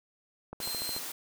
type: click train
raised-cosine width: 1 ms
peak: -26 dBFS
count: 7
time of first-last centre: 0.53-0.965 s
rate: 13.8 Hz
type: high-pass noise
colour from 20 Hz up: white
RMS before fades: -39 dBFS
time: 0.6-1.12 s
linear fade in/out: 5 ms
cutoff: 160 Hz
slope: 96 dB/octave
type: tone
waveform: sawtooth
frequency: 4148 Hz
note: C8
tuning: 16 cents flat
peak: -32 dBFS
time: 0.62-0.99 s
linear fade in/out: 10 ms
effects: none